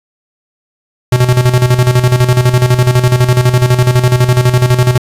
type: tone with tremolo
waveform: square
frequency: 124.6 Hz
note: B2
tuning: 16 cents sharp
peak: -5 dBFS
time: 1.12-4.98 s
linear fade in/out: 5 ms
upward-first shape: square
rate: 12 Hz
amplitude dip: 65%
effects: resampled to 32000 Hz + 7-bit